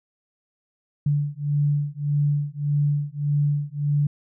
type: beating tone pair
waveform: sine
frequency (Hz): 144.7 / 146.4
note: D3 / D3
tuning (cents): -25 / -5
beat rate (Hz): 1.7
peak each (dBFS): -23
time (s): 1.06-4.07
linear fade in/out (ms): 5
effects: none